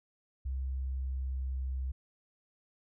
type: tone with pitch glide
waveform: sine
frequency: 65.8 to 65.23 Hz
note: C2 to C2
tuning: +10 to -5 cents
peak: -32 dBFS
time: 0.45-1.92 s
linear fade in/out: 10 ms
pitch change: -15 cents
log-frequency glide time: 0.61-1.66 s
effects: none